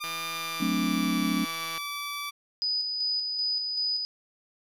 15% pulse tone with pitch glide, 1200 to 1155.8 Hz, D6 to D6, +37 to -28 cents, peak -26 dBFS, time 0-2.31 s, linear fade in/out 20 ms, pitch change -65 cents, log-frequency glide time 0.31-1.3 s
click train, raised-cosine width 0.2 ms, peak -21 dBFS, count 286, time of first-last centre 0.04-1.778 s, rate 164 Hz
sine chord, D dominant seventh, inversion first, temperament equal, 185 / 220 / 261.6 / 293.7 Hz, F#3 / A3 / C4 / D4, 0 / 0 / 0 / 0 cents, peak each -30 dBFS, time 0.6-1.45 s, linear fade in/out 10 ms
sine tone with tremolo, 4978 Hz, D#8, in tune, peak -25 dBFS, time 2.62-4.05 s, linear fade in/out 0 ms, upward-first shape square, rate 2.6 Hz, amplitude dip 35%
effects none

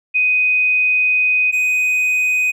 sine / triangle tone pair in turn, 2500 / 2500 Hz, D#7 / D#7, +8 / +8 cents, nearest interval unison, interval 0 cents, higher neither, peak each -12 dBFS, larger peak neither, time 0.14-1.52 / 1.52-2.52 s, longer first, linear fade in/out 20 ms, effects none

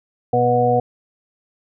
harmonic tone, 122.1 Hz, B2, 19 cents flat, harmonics 1 / 2 / 4 / 5 / 6, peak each -22 / -24 / -17 / -27 / -17 dBFS, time 0.33-0.8 s, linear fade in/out 5 ms, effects none

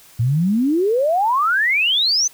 sine exponential sweep, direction up, 110 to 6310 Hz, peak -14 dBFS, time 0.19-2.28 s, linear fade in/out 10 ms, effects white hiss -47 dBFS RMS until 2.33 s

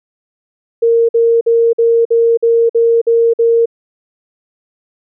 sine tone bursts, 462.7 Hz, A#4, 13 cents flat, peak -7 dBFS, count 9, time 0.82-3.658 s, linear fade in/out 10 ms, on 270 ms, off 51 ms, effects none

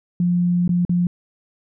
sine tone with dropouts, 176.1 Hz, F3, 15 cents sharp, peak -15 dBFS, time 0.2-1.07 s, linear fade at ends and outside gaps 2 ms, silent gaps 0.678-0.692 / 0.851-0.894 s, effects none

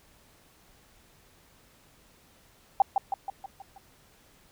sine tone with echo, 786 Hz, G5, 4 cents sharp, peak -15 dBFS, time 2.8-2.82 s, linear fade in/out 2 ms, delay 160 ms, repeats 6, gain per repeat -5 dB, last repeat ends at 3.78 s, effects pink hiss -60 dBFS RMS until 4.51 s

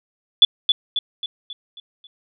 sine tone with echo, 3448 Hz, A7, 36 cents flat, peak -6 dBFS, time 0.42-0.45 s, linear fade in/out 2 ms, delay 270 ms, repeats 6, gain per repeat -6 dB, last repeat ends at 2.07 s, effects none

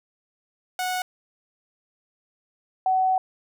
sawtooth / sine tone pair in turn, 735 / 751.7 Hz, F#5 / F#5, -12 / +27 cents, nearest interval unison, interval 39 cents, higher second, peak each -21 / -18 dBFS, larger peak second, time 0.79-1.02 / 2.86-3.18 s, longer second, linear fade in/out 2 ms, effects none

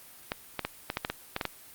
clicks, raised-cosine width 0.3 ms, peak -13 dBFS, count 10, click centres 0.319 / 0.593 / 0.65 / 0.901 / 0.971 / 1.049 / 1.1 / 1.364 / 1.412 / 1.453 s, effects white hiss -51 dBFS RMS until 1.74 s + Opus 32 kbps

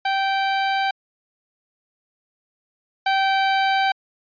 sawtooth tone pair in turn, 779 / 775.7 Hz, G5 / G5, -11 / -18 cents, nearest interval unison, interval 7 cents, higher first, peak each -15 / -13 dBFS, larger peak second, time 0.05-0.91 / 3.06-3.92 s, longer neither, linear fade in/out 5 ms, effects resampled to 11025 Hz

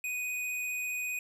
square tone with vibrato, 2489 Hz, D#7, in tune, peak -33 dBFS, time 0.04-1.19 s, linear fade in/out 2 ms, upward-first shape triangle, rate 15 Hz, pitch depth 10 cents each way, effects none

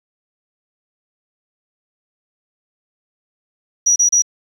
sine tone bursts, 5810 Hz, F#8, 32 cents flat, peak -9 dBFS, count 3, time 3.86-4.222 s, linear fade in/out 10 ms, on 100 ms, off 31 ms, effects tanh soft clip ceiling -5 dBFS + 7-bit

